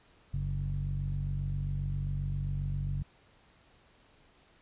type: tone with low-pass filter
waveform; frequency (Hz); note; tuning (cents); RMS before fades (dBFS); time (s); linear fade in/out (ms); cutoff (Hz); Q
sawtooth; 47.48; F#1; +45; -33; 0.33-3.03; 10; 130; 7
effects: pink hiss -63 dBFS RMS until 4.61 s + resampled to 8000 Hz